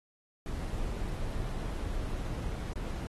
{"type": "noise with dropouts", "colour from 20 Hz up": "brown", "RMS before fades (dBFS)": -35, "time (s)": [0.46, 3.07], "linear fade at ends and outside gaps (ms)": 1, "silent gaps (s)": [2.734, 2.757], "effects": ["AAC 32 kbps"]}